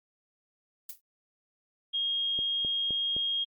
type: noise with exponential decay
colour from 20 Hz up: violet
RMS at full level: -34 dBFS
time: 0.89-1.01 s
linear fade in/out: 5 ms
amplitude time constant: 24 ms
type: tone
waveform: sine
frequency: 3251 Hz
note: G#7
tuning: 38 cents flat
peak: -27 dBFS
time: 1.93-3.45 s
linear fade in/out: 20 ms
type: click train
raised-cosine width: 2 ms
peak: -28 dBFS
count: 4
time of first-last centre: 2.39-3.165 s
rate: 3.87 Hz
effects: Opus 48 kbps